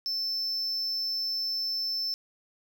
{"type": "tone", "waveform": "triangle", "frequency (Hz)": 5300, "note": "E8", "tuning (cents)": 9, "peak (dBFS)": -27, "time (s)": [0.06, 2.14], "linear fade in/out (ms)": 0, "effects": []}